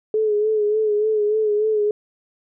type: tone with vibrato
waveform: sine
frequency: 426 Hz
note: G#4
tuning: 44 cents sharp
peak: -16 dBFS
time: 0.14-1.91 s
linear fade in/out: 2 ms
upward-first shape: sine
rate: 3.4 Hz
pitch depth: 46 cents each way
effects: none